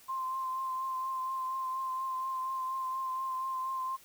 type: tone with vibrato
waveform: sine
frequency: 1046.5 Hz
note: C6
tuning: in tune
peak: -32 dBFS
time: 0.08-3.97 s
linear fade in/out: 20 ms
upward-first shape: triangle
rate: 4.2 Hz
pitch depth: 25 cents each way
effects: white hiss -58 dBFS RMS until 4.04 s